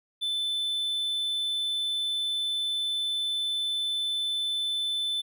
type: tone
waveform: triangle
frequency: 3520 Hz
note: A7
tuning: in tune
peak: -25 dBFS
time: 0.21-5.22 s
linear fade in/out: 20 ms
effects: none